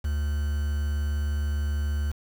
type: tone with quantisation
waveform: triangle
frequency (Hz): 73.4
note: D2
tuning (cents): 0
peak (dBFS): -22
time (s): 0.04-2.12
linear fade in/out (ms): 10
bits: 7
effects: none